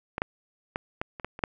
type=clicks; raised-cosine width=0.5 ms; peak=-15 / -10 / -14 / -14 / -24 / -17 / -24 / -9 dBFS; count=8; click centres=0.181 / 0.219 / 0.759 / 1.015 / 1.198 / 1.246 / 1.391 / 1.438 s; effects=none